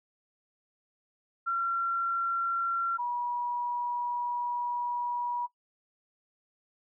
sine tone pair in turn, 1367 / 966.6 Hz, F6 / B5, -37 / -38 cents, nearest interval tritone, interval 601 cents, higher first, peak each -26 / -29 dBFS, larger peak first, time 1.46-2.98 / 2.98-5.47 s, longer second, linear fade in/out 20 ms, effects noise-tail reverb RT60 0.1 s tail -19 dB re dry

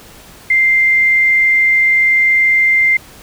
sine tone, 2093 Hz, C7, in tune, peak -8 dBFS, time 0.5-2.97 s, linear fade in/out 5 ms, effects pink hiss -39 dBFS RMS until 3.22 s

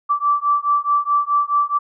sine beating tone pair, 1161 / 1165.7 Hz, D6 / D6, -20 / -13 cents, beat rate 4.7 Hz, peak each -18 / -18 dBFS, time 0.09-1.79 s, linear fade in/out 20 ms, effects none

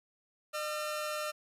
sawtooth tone pair together, 606 / 1360.4 Hz, D#5 / F6, -46 / -46 cents, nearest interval octave + major second, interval 1400 cents, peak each -32 / -35 dBFS, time 0.53-1.32 s, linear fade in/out 20 ms, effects resampled to 32000 Hz + 11-bit

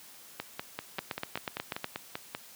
two click trains, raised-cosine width 0.3 ms, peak -18 / -16 dBFS, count 11 / 8, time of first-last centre 0.4-2.349 / 0.99-1.844 s, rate 5.13 / 8.2 Hz, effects white hiss -52 dBFS RMS until 2.55 s + high-pass 100 Hz 12 dB/octave

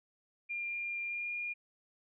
sine tone with pitch glide, 2399 to 2420 Hz, D7 to D#7, +36 to -49 cents, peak -35 dBFS, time 0.49-1.54 s, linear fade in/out 20 ms, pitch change +15 cents, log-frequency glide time 1.04-1.32 s, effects none

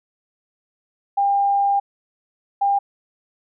sine tone bursts at uneven times, 800 Hz, G5, 35 cents sharp, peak -15 dBFS, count 2, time 1.17-1.8 / 2.61-2.79 s, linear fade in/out 10 ms, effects none

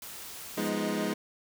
white noise, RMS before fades -43 dBFS, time 0.02-0.69 s, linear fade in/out 2 ms
25% pulse chord, F half-diminished seventh, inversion none, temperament equal with one note detuned, 174.61 / 207.7 / 246.9 / 314.7 Hz, F3 / Ab3 / Cb4 / Eb4, 0 / 0 / 0 / +20 cents, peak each -34 / -28 / -33 / -30 dBFS, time 0.57-1.14 s, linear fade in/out 10 ms
effects none

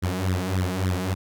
sawtooth tone with flanger, 92.5 Hz, F#2, in tune, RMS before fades -25 dBFS, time 0.02-1.15 s, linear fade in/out 20 ms, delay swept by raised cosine 0.54 to 4.84 ms, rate 3.5 Hz, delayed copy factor +1, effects none

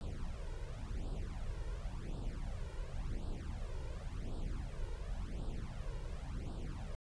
brown noise with flanger, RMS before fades -41 dBFS, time 0.01-6.95 s, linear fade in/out 0 ms, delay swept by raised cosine 0.23 to 2.13 ms, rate 0.92 Hz, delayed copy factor +0.9, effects resampled to 22050 Hz

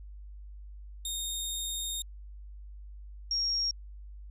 20% pulse / sine tone pair in turn, 3692 / 5575 Hz, A#7 / F8, -17 / -4 cents, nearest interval perfect fifth, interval 713 cents, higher second, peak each -27 dBFS, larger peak neither, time 1.05-2.02 / 3.31-3.71 s, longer first, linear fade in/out 2 ms, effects added 50 Hz sine -43 dBFS peak until 4.3 s

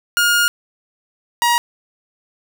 sawtooth tone pair in turn, 1425 / 951.1 Hz, F6 / A#5, +34 / +35 cents, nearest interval perfect fifth, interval 699 cents, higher first, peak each -9 / -9 dBFS, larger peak neither, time 0.17-0.48 / 1.42-1.58 s, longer first, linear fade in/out 0 ms, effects none

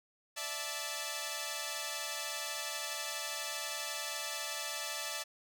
5% pulse chord, D suspended second, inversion none, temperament equal with one note detuned, 587.3 / 659.3 / 874.9 Hz, D5 / E5 / A5, 0 / 0 / -10 cents, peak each -30 dBFS, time 0.36-5.24 s, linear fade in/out 20 ms, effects none

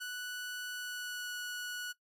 sawtooth tone with pitch glide, 1480 to 1468.9 Hz, F#6 to F#6, 0 to -13 cents, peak -35 dBFS, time 0-1.93 s, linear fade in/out 20 ms, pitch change -13 cents, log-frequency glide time 0.72-1.34 s, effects noise-tail reverb RT60 0.1 s tail -17 dB re dry

